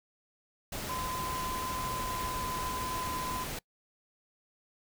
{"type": "noise", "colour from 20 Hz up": "pink", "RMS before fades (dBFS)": -38, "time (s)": [0.72, 3.59], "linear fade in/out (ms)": 5}
{"type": "tone with pitch glide", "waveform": "sine", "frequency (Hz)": [1022, 1015.5], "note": ["C6", "B5"], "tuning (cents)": [-41, 48], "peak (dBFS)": -35, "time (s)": [0.89, 3.44], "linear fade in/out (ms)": 5, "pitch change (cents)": -11, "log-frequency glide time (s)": [1.82, 2.34]}
{"type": "clicks", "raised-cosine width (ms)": 5, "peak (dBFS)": -34, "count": 6, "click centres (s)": [1.058, 1.401, 1.434, 1.798, 1.94, 2.67]}
{"effects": ["noise-tail reverb RT60 0.1 s tail -25 dB re dry"]}